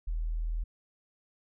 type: tone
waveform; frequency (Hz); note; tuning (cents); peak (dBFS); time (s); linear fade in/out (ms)
sine; 40.35; E1; -36; -29; 0.07-0.64; 10
effects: none